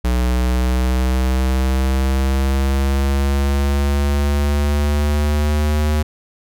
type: linear sweep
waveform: square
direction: up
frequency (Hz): 61.2 to 76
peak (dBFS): -15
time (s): 0.04-6.03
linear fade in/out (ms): 10
effects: none